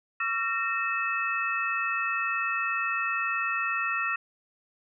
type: tone cluster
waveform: sine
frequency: 1125 / 1357 / 1844 / 2606 Hz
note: C#6 / E6 / A#6 / E7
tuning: +25 / +50 / -19 / -20 cents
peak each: -36 / -30 / -31 / -31 dBFS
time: 0.2-4.16 s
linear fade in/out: 5 ms
effects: none